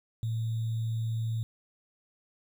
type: tone with sample-and-hold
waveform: sine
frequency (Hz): 112.5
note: A2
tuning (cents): +39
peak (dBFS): -28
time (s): 0.23-1.43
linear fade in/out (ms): 0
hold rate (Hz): 3675
effects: none

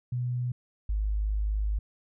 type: tone pair in turn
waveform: sine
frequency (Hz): 123.47 / 51.91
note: B2 / G#1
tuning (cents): 0 / 0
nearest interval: octave + minor third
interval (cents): 1500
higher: first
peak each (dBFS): -27 / -25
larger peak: second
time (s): 0.12-0.52 / 0.89-1.79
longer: second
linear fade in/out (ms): 5
effects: none

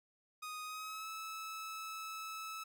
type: tone with pitch glide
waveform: sawtooth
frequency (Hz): 1244.5 to 1303.4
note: D#6 to E6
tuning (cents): 0 to -20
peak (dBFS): -39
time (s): 0.42-2.64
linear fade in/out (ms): 10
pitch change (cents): +80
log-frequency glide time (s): 0.64-1.09
effects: none

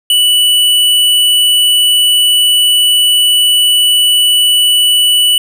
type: tone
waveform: square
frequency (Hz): 2962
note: F#7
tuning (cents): +1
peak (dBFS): -7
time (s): 0.1-5.38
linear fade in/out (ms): 2
effects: none

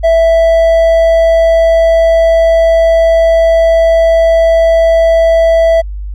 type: tone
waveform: triangle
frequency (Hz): 659.3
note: E5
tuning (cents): 0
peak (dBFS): -3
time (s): 0.03-5.82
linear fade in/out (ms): 20
effects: added 50 Hz sine -18 dBFS peak until 6.14 s

